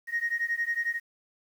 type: beating tone pair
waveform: sine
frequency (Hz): 1864.7 / 1875.7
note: A#6 / A#6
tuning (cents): 0 / +10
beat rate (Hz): 11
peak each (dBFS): -29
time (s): 0.07-1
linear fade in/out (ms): 50
effects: tanh soft clip ceiling -20 dBFS + 9-bit